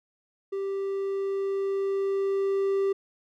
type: tone with level ramp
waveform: triangle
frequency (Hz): 392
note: G4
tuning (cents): 0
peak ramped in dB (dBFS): -26 to -20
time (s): 0.52-2.93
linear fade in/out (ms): 10
effects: none